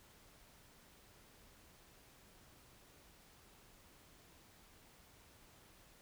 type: silence
effects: pink hiss -64 dBFS RMS until 6.01 s